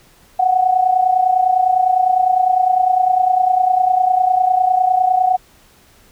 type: tone with amplitude modulation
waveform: sine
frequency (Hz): 740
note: F#5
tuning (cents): 0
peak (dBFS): -8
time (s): 0.39-5.37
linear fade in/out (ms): 10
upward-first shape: sine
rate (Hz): 29.9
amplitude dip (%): 70
effects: pink hiss -50 dBFS RMS until 6.11 s